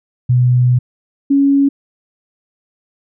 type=tone pair in turn; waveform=sine; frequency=124.4 / 278.5 Hz; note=B2 / C#4; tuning=+13 / +8 cents; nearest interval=octave + major second; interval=1395 cents; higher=second; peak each=-8 dBFS; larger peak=neither; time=0.29-0.79 / 1.3-1.69 s; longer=first; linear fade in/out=10 ms; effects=none